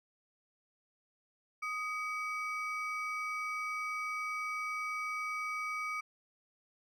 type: ring-modulated tone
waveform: triangle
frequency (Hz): 1761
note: A6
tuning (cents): +1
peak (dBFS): -30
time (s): 1.62-6.01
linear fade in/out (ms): 10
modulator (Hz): 514
effects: none